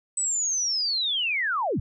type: linear sweep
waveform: sine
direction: down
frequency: 8090 to 61.74 Hz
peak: -23 dBFS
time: 0.17-1.8 s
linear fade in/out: 5 ms
effects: none